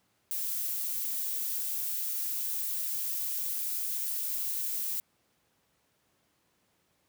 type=noise; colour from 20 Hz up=violet; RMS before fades=-33 dBFS; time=0.31-5 s; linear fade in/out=0 ms; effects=pink hiss -72 dBFS RMS until 7.08 s + high-pass 100 Hz 12 dB/octave